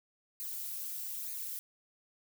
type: noise with flanger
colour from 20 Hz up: violet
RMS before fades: -40 dBFS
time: 0.4-1.59 s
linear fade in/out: 0 ms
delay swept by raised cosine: 0.45 to 4.75 ms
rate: 1.1 Hz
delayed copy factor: +0.95
effects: none